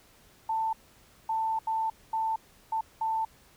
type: tone bursts at uneven times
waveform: sine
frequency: 889 Hz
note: A5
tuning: 18 cents sharp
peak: -26 dBFS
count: 6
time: 0.49-0.73 / 1.29-1.59 / 1.67-1.9 / 2.13-2.36 / 2.72-2.81 / 3.01-3.25 s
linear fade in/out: 5 ms
effects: pink hiss -59 dBFS RMS until 3.56 s